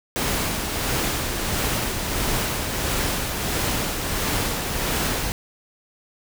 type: noise with tremolo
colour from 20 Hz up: pink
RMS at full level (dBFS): -23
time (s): 0.16-5.32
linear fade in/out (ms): 0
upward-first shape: sine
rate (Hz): 1.5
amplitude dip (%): 35
effects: none